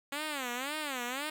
5% pulse tone with vibrato, 273.1 Hz, C#4, 26 cents flat, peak -23 dBFS, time 0.12-1.3 s, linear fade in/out 5 ms, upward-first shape sine, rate 1.9 Hz, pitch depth 220 cents each way, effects none

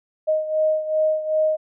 sine beating tone pair, 622.3 / 624.9 Hz, D#5 / D#5, 0 / +7 cents, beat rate 2.6 Hz, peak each -19 / -24 dBFS, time 0.27-1.57 s, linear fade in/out 20 ms, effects none

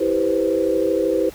sine chord, C major seventh, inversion first, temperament just, 327 / 392.4 / 490.5 / 523.3 Hz, E4 / G4 / B4 / C5, -14 / +2 / -12 / 0 cents, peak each -22 dBFS, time 0-1.3 s, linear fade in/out 10 ms, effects added 60 Hz sine -45 dBFS peak until 1.34 s + pink hiss -42 dBFS RMS until 1.34 s

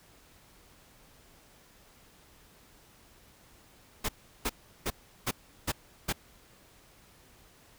pink noise bursts, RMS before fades -30 dBFS, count 6, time 4.04-6.128 s, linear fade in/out 10 ms, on 48 ms, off 360 ms, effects pink hiss -59 dBFS RMS until 7.78 s

